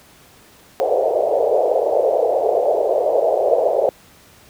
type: band-pass noise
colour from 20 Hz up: pink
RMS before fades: -17 dBFS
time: 0.8-3.89 s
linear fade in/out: 0 ms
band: 450 to 690 Hz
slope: 48 dB/octave
effects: pink hiss -48 dBFS RMS until 4.49 s + high-pass 60 Hz 12 dB/octave

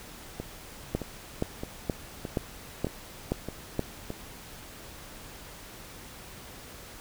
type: two click trains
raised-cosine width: 2 ms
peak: -13 / -20 dBFS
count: 7 / 7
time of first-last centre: 0.95-3.794 / 0.4-4.104 s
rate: 2.11 / 1.62 Hz
effects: pink hiss -46 dBFS RMS until 7 s

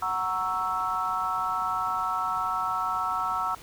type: chord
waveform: sine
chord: F# dominant seventh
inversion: none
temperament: equal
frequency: 740 / 932.3 / 1108.7 / 1318.5 Hz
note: F#5 / A#5 / C#6 / E6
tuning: 0 / 0 / 0 / 0 cents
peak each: -33 / -32 / -33 / -28 dBFS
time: 0.02-3.55 s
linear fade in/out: 5 ms
effects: pink hiss -48 dBFS RMS until 3.62 s

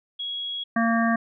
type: tone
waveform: sine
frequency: 3322 Hz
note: G#7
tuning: in tune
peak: -28 dBFS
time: 0.19-0.64 s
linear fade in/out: 10 ms
type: harmonic tone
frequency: 229.3 Hz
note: A#3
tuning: 28 cents flat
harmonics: 1 / 3 / 5 / 7 / 8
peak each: -21 / -26 / -28 / -29 / -30 dBFS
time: 0.76-1.16 s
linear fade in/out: 5 ms
effects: none

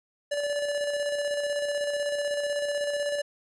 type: tone with tremolo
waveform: square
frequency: 579 Hz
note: D5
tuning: 25 cents flat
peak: -26 dBFS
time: 0.31-3.22 s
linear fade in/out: 10 ms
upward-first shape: square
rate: 16 Hz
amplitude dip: 35%
effects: resampled to 24000 Hz

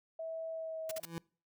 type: tone with pitch glide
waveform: sine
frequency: 650 to 641.1 Hz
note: E5 to E5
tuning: -24 to -48 cents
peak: -38 dBFS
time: 0.19-1 s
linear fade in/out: 5 ms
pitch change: -24 cents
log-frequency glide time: 0.5-0.8 s
type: noise bursts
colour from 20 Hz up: white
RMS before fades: -42 dBFS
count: 3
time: 0.89-1.054 s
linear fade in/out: 5 ms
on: 24 ms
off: 46 ms
type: tone with exponential growth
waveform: 25% pulse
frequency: 166.9 Hz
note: E3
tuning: 22 cents sharp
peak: -32 dBFS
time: 0.95-1.18 s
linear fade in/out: 0 ms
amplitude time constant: 50 ms
effects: noise-tail reverb RT60 0.4 s tail -25 dB re dry

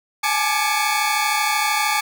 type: tone cluster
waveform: sawtooth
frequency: 831 / 864 / 1188 / 2231 Hz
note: G#5 / A5 / D6 / C#7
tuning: +1 / -32 / +20 / +11 cents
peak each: -20 dBFS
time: 0.23-2.01 s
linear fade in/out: 10 ms
effects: none

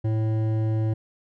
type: tone with hard clipping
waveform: sine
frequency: 110 Hz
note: A2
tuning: in tune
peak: -23 dBFS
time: 0.04-0.94 s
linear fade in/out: 10 ms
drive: 11 dB
effects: none

